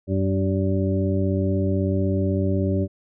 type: harmonic tone with a mistuned harmonic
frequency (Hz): 96.1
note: G2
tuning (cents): -34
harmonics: 1 / 2 / 3 / 4 / 6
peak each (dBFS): -22 / -25 / -27 / -28 / -30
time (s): 0.07-2.88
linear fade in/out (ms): 50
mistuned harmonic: 1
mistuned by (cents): -30
effects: none